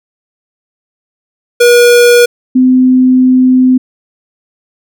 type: tone pair in turn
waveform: square / sine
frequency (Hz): 481.3 / 255.8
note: B4 / C4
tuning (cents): -45 / -39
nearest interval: major seventh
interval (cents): 1094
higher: first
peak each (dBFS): -3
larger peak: neither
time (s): 1.6-2.26 / 2.55-3.78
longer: second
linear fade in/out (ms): 10
effects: none